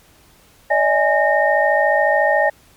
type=tone cluster; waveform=sine; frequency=578 / 632 / 829 / 1839 Hz; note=D5 / D#5 / G#5 / A#6; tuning=-28 / +27 / -3 / -24 cents; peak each=-18 dBFS; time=0.7-2.5 s; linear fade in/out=10 ms; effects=pink hiss -51 dBFS RMS until 2.76 s + MP3 96 kbps